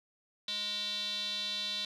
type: tone with band-pass filter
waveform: square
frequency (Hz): 207.7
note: G#3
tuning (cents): 0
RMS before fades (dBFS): -36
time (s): 0.48-1.85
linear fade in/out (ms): 2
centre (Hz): 3800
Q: 9.3
effects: none